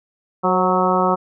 harmonic tone with a mistuned harmonic, 184.6 Hz, F#3, 4 cents flat, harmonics 1 / 2 / 3 / 4 / 5 / 6 / 7, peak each -22 / -22 / -22 / -22 / -22 / -22 / -22 dBFS, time 0.43-1.16 s, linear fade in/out 20 ms, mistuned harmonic 3, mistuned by -32 cents, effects none

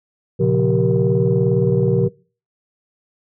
sine tone cluster, 119.1 / 138.5 / 176.7 / 387.6 / 470.1 Hz, A#2 / C#3 / F3 / G4 / A#4, +38 / -1 / +21 / -20 / +15 cents, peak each -19 dBFS, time 0.39-2.09 s, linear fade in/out 20 ms, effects noise-tail reverb RT60 0.4 s tail -24 dB re dry + tanh soft clip ceiling -5 dBFS

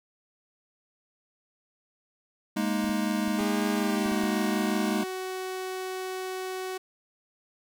square chord, Ab suspended second, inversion none, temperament equal, 207.7 / 233.1 / 311.1 Hz, Ab3 / Bb3 / Eb4, 0 / 0 / 0 cents, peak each -29 / -32 / -32 dBFS, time 2.56-5.04 s, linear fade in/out 10 ms
clicks, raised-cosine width 3 ms, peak -30 dBFS, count 7, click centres 2.843 / 2.894 / 3.28 / 3.408 / 4.06 / 4.119 / 4.236 s
sawtooth tone with pitch glide, 407.5 to 373.7 Hz, G#4 to F#4, -33 to +17 cents, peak -28 dBFS, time 3.38-6.78 s, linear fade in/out 10 ms, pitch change -150 cents, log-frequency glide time 3.74-4.23 s
effects none

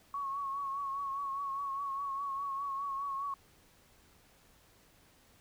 sine tone with vibrato, 1107 Hz, C#6, 3 cents flat, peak -34 dBFS, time 0.14-3.34 s, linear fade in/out 2 ms, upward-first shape triangle, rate 4.9 Hz, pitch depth 48 cents each way, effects pink hiss -64 dBFS RMS until 5.4 s

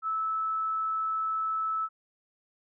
sine tone, 1307 Hz, E6, 15 cents flat, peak -27 dBFS, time 0.02-1.89 s, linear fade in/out 50 ms, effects none

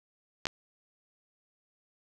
clicks, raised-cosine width 0.2 ms, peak -13 dBFS, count 2, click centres 0.455 / 0.469 s, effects none

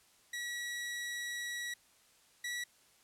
sawtooth tone pair in turn, 1927 / 1939.3 Hz, B6 / B6, -43 / -32 cents, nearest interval unison, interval 11 cents, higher second, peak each -34 / -33 dBFS, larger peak second, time 0.33-1.74 / 2.44-2.64 s, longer first, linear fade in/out 5 ms, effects white hiss -66 dBFS RMS until 3.03 s + low-pass 11000 Hz 12 dB/octave

